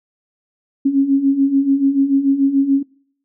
sine beating tone pair, 270 / 276.9 Hz, C#4 / C#4, -45 / -2 cents, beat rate 6.9 Hz, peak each -18 / -13 dBFS, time 0.85-2.83 s, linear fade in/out 10 ms, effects noise-tail reverb RT60 0.6 s tail -25 dB re dry

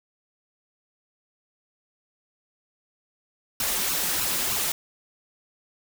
white noise with flanger, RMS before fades -26 dBFS, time 3.6-4.72 s, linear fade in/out 2 ms, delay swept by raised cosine 0.72 to 5.72 ms, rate 3.2 Hz, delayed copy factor +0.85, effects none

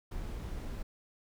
brown noise, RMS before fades -39 dBFS, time 0.11-0.83 s, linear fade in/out 10 ms, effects none

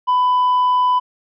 sine tone with tanh clipping, 998 Hz, B5, 18 cents sharp, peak -13 dBFS, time 0.07-1 s, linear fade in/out 20 ms, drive 2 dB, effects none

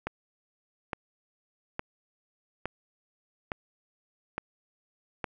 click train, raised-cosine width 0.5 ms, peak -16 dBFS, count 7, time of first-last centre 0.07-5.242 s, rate 1.16 Hz, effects none

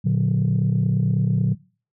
sine chord, Bb augmented, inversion none, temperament just, 116.54 / 145.68 / 182.1 Hz, Bb2 / D3 / F#3, 0 / -14 / -27 cents, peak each -20 dBFS, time 0.04-1.55 s, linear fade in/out 20 ms, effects noise-tail reverb RT60 0.4 s tail -23 dB re dry + tanh soft clip ceiling -12 dBFS

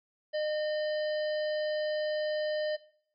harmonic tone with a mistuned harmonic, 610 Hz, D#5, 34 cents flat, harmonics 1 / 3 / 5 / 7 / 8, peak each -29 / -41 / -45 / -49 / -47 dBFS, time 0.33-2.77 s, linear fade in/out 20 ms, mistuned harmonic 7, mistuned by -71 cents, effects noise-tail reverb RT60 0.6 s tail -18 dB re dry

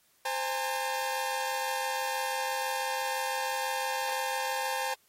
sawtooth tone cluster, 522 / 816 / 902 Hz, C5 / G#5 / A5, -4 / -31 / +43 cents, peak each -32 / -30 / -30 dBFS, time 0.25-4.94 s, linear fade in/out 5 ms, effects white hiss -67 dBFS RMS until 5.08 s + AAC 48 kbps

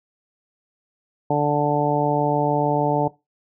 harmonic tone, 146.83 Hz, D3, in tune, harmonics 1 / 2 / 3 / 4 / 5 / 6, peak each -24 / -24 / -24 / -24 / -24 / -24 dBFS, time 1.3-3.08 s, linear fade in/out 5 ms, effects noise-tail reverb RT60 0.2 s tail -18 dB re dry

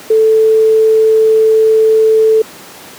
sine tone, 440 Hz, A4, in tune, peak -5 dBFS, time 0.1-2.42 s, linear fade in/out 5 ms, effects pink hiss -33 dBFS RMS until 2.98 s + high-pass 200 Hz 12 dB/octave

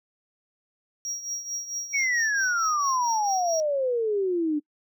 triangle tone with tremolo, 5660 Hz, F8, 22 cents sharp, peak -26 dBFS, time 1.05-3.6 s, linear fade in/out 0 ms, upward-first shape triangle, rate 4.5 Hz, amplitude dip 75%
sine exponential sweep, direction down, 2273 to 290 Hz, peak -22 dBFS, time 1.93-4.6 s, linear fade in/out 20 ms
effects noise-tail reverb RT60 0.1 s tail -26 dB re dry

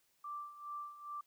sine tone with tremolo, 1174.7 Hz, D6, in tune, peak -40 dBFS, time 0.24-1.21 s, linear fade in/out 5 ms, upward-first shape sine, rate 2.4 Hz, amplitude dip 75%, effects white hiss -75 dBFS RMS until 1.26 s

